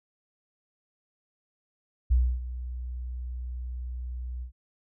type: tone with ADSR envelope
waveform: sine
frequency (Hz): 61.74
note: B1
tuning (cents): 0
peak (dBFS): -17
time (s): 2.1-4.52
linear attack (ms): 17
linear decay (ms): 280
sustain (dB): -15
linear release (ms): 100
effects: none

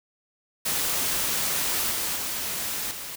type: noise with level steps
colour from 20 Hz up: white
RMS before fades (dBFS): -26 / -28 / -30 / -36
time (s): 0.65-3.16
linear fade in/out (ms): 10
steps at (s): 1.91 / 2.16 / 2.91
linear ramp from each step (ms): 2
effects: none

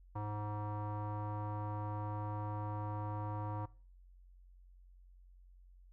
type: tone with low-pass filter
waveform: square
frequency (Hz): 104.9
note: G#2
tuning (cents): +18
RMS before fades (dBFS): -40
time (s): 0.15-3.66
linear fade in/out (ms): 10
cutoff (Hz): 1000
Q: 5.8
effects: noise-tail reverb RT60 0.4 s tail -22 dB re dry + added 45 Hz sine -57 dBFS peak until 5.92 s

